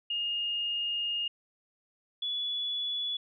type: tone pair in turn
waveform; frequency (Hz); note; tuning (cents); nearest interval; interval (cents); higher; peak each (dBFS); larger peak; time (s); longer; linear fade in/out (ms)
sine; 2841 / 3418; F7 / G#7; +29 / +49; minor third; 320; second; -29 / -30; first; 0.1-1.28 / 2.22-3.17; first; 5
effects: none